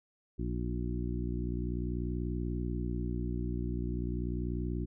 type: harmonic tone with a mistuned harmonic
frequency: 60.4 Hz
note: B1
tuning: 38 cents flat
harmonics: 1 / 2 / 3 / 4 / 5 / 6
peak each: -35 / -38 / -40 / -41 / -42 / -43 dBFS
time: 0.38-4.86 s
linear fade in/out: 20 ms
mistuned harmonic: 6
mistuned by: -21 cents
effects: none